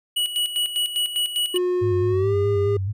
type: tone with tremolo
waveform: square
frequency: 2929 Hz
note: F#7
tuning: 18 cents flat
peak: -20 dBFS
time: 0.16-1.58 s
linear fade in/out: 10 ms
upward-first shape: square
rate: 5 Hz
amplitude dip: 65%
type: tone with pitch glide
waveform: triangle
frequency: 360 to 404.1 Hz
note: F#4 to G#4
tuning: -47 to -47 cents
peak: -17 dBFS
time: 1.54-2.77 s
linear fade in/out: 5 ms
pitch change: +200 cents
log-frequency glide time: 2.07-2.36 s
type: tone with vibrato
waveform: sine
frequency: 100.4 Hz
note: G2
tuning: 42 cents sharp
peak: -22 dBFS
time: 1.81-2.93 s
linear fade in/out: 20 ms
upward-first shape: square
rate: 4.7 Hz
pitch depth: 77 cents each way
effects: none